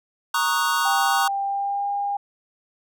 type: chord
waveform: square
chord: D# minor seventh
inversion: second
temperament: equal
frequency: 932.3 / 1108.7 / 1244.5 / 1480 Hz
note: A#5 / C#6 / D#6 / F#6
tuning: 0 / 0 / 0 / 0 cents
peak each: -26 dBFS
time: 0.34-1.28 s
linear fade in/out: 5 ms
type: tone with pitch glide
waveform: sine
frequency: 793 to 807.3 Hz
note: G5 to G#5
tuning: +20 to -49 cents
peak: -22 dBFS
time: 0.85-2.17 s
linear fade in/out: 5 ms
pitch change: +31 cents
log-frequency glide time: 1.45-1.89 s
effects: none